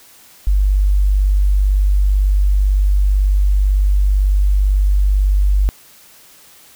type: tone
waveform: sine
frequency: 49 Hz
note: G1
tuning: in tune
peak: -10 dBFS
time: 0.47-5.69 s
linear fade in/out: 0 ms
effects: white hiss -45 dBFS RMS until 6.75 s